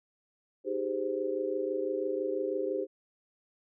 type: chord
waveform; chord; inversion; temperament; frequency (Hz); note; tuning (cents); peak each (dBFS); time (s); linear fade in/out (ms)
sine; Ab major seventh; second; just; 311.5 / 389.3 / 415.3 / 519.1; Eb4 / G4 / Ab4 / C5; +2 / -12 / 0 / -14; -38 / -33 / -36 / -34; 0.64-2.87; 50
effects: none